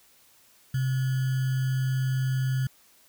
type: tone with sample-and-hold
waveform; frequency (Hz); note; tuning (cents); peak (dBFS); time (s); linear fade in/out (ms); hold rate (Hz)
sine; 130.81; C3; 0; -23; 0.74-2.67; 5; 1575
effects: white hiss -59 dBFS RMS until 3.08 s